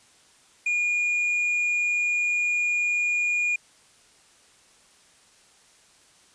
triangle tone, 2433 Hz, D#7, 39 cents flat, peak -20 dBFS, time 0.66-3.56 s, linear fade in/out 5 ms, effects white hiss -57 dBFS RMS until 6.34 s + resampled to 22050 Hz

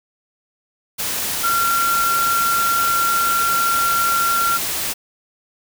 sine tone in noise, 1374 Hz, F6, 29 cents flat, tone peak -16 dBFS, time 1.43-4.58 s, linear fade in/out 20 ms, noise white, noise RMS -23 dBFS, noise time 0.98-4.94 s, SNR +4 dB, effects none

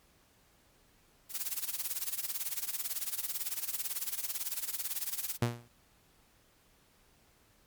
blue noise with tremolo, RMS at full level -33 dBFS, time 1.29-5.38 s, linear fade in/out 50 ms, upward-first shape sine, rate 18 Hz, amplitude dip 85%
sawtooth tone with exponential decay, 118.9 Hz, A#2, 35 cents sharp, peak -21 dBFS, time 5.42-5.68 s, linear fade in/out 5 ms, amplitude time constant 56 ms
effects pink hiss -66 dBFS RMS until 7.66 s + MP3 96 kbps

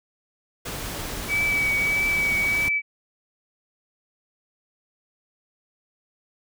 pink noise, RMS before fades -32 dBFS, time 0.65-2.69 s, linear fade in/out 10 ms
sine tone with vibrato, 2283 Hz, D7, 50 cents flat, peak -20 dBFS, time 1.28-2.82 s, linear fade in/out 50 ms, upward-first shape triangle, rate 1.6 Hz, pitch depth 25 cents each way
effects none

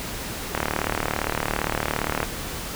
click train, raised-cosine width 0.5 ms, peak -7 dBFS, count 64, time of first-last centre 0.55-2.23 s, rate 37.5 Hz, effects pink hiss -32 dBFS RMS until 2.75 s

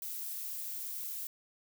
violet noise, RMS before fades -40 dBFS, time 0.02-1.27 s, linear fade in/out 2 ms, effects none

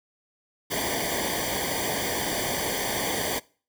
pink noise with comb filter, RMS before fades -28 dBFS, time 0.7-3.4 s, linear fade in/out 20 ms, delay 0.75 ms, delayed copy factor -1, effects noise-tail reverb RT60 0.4 s tail -23 dB re dry

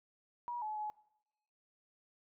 sine tone with pitch steps, 961 / 856 / 848 Hz, B5 / A5 / G#5, -48 / -48 / +36 cents, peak -37 dBFS, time 0.48-0.9 s, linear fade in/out 0 ms, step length 140 ms, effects noise-tail reverb RT60 0.8 s tail -21 dB re dry

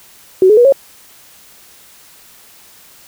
sine tone with pitch steps, 374.8 / 425.6 / 483.3 / 548.7 Hz, F#4 / G#4 / B4 / C#5, +22 / +42 / -38 / -18 cents, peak -4 dBFS, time 0.42-0.724 s, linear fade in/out 2 ms, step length 76 ms, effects white hiss -43 dBFS RMS until 3.07 s

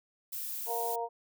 violet noise, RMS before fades -38 dBFS, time 0.32-0.96 s, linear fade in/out 10 ms
harmonic tone, 233.1 Hz, A#3, in tune, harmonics 2 / 3 / 4, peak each -36 / -36 / -36 dBFS, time 0.66-1.09 s, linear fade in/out 50 ms
effects none

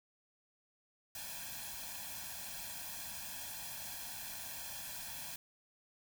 white noise with comb filter, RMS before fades -45 dBFS, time 1.15-5.36 s, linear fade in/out 2 ms, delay 1.2 ms, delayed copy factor +0.9, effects none

